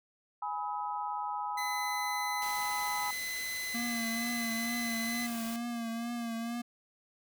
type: chord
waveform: sine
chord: G# minor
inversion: none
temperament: equal with one note detuned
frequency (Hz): 830.6 / 987.8 / 1274.3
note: G#5 / B5 / D#6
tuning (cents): 0 / 0 / +41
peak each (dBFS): -36 / -37 / -40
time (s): 0.42-3.11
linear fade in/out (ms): 5
type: tone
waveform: sawtooth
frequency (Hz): 2025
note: B6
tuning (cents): +43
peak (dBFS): -32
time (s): 1.57-5.27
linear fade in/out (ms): 10
type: noise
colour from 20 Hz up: white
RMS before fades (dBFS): -44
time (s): 2.42-5.56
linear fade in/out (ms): 0
type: tone with vibrato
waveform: square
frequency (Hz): 233.1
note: A#3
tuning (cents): 0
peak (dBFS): -35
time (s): 3.74-6.62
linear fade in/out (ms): 10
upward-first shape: triangle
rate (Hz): 2.2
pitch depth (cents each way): 49
effects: none